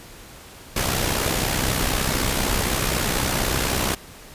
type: noise with amplitude modulation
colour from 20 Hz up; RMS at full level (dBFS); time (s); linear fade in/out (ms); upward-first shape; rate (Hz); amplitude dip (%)
pink; -20; 0.76-3.95; 5; sine; 64; 55
effects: pink hiss -43 dBFS RMS until 4.34 s + resampled to 32000 Hz